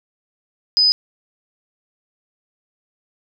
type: tone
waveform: sine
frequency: 5000 Hz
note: D#8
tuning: 8 cents sharp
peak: -11 dBFS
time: 0.77-0.92 s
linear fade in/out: 0 ms
effects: none